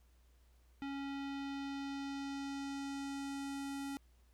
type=tone with low-pass filter sweep; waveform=square; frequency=277.2 Hz; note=C#4; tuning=in tune; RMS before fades=-42 dBFS; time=0.82-3.97 s; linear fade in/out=0 ms; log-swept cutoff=3000 to 11000 Hz; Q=1.2; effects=added 60 Hz sine -64 dBFS peak until 4.33 s + pink hiss -75 dBFS RMS until 4.33 s